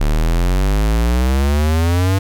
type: exponential sweep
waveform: square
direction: up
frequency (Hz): 36.01 to 98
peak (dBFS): -13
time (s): 0-2.19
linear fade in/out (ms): 10
effects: none